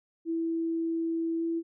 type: tone with pitch glide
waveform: sine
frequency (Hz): 329.6 to 332.1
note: E4 to E4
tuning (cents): 0 to +13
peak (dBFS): -27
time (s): 0.25-1.63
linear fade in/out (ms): 50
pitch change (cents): +13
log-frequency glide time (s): 1.38-1.43
effects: none